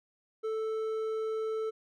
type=tone with hard clipping; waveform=triangle; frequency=440 Hz; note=A4; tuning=in tune; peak=-32 dBFS; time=0.43-1.71 s; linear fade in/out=20 ms; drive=9 dB; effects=none